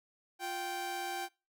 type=tone pair together; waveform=sawtooth; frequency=351.4 / 780 Hz; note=F4 / G5; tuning=+11 / -9 cents; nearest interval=octave + major second; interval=1380 cents; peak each=-39 / -33 dBFS; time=0.39-1.29 s; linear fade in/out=50 ms; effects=noise-tail reverb RT60 0.3 s tail -25 dB re dry